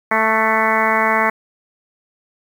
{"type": "harmonic tone with a mistuned harmonic", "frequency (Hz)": 220.8, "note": "A3", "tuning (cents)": 6, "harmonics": [1, 2, 3, 4, 5, 6, 7, 8, 9, 10], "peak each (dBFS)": [-25, -25, -22, -20, -20, -25, -25, -23, -21, -25], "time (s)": [0.11, 1.3], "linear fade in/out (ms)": 5, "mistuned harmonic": 7, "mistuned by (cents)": -30, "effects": ["7-bit"]}